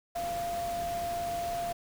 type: tone in noise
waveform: sine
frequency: 691 Hz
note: F5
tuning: 19 cents flat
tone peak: -31 dBFS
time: 0.15-1.73 s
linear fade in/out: 10 ms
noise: pink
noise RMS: -42 dBFS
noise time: 0.15-1.73 s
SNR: +8 dB
effects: none